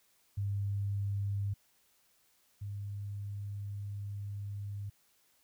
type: tone pair in turn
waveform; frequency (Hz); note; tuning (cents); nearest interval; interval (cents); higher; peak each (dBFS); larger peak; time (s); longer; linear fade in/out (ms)
sine; 100.3 / 101.23; G2 / G#2; +40 / -44; unison; 16; second; -31 / -37; first; 0.37-1.54 / 2.61-4.9; second; 10
effects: white hiss -70 dBFS RMS until 5.43 s